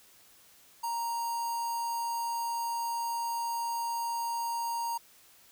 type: tone with notch filter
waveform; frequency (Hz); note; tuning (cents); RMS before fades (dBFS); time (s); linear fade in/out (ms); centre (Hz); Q
square; 932.3; A#5; 0; -33; 0.83-4.98; 10; 3000; 1.6
effects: white hiss -59 dBFS RMS until 5.51 s